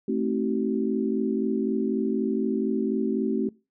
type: chord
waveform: sine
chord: A diminished seventh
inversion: none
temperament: just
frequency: 220 / 264 / 316.8 / 380.2 Hz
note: A3 / C4 / Eb4 / Gb4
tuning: 0 / +16 / +31 / +47 cents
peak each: -27 / -28 / -32 / -28 dBFS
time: 0.08-3.49 s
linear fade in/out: 5 ms
effects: noise-tail reverb RT60 0.3 s tail -24 dB re dry